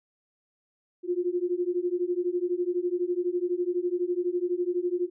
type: beating tone pair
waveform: sine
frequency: 349.2 / 361.2 Hz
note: F4 / F#4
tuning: 0 / -42 cents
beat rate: 12 Hz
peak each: -28 dBFS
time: 1.03-5.1 s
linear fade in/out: 50 ms
effects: none